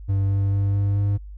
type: tone with pitch steps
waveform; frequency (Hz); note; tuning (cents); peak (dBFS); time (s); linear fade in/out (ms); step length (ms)
triangle; 98 / 98.74 / 99.48 / 100.23 / 100.99; G2 / G2 / G2 / G2 / G#2; 0 / +13 / +26 / +39 / -48; -16; 0.08-1.18; 20; 220
effects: added 50 Hz sine -35 dBFS peak until 1.37 s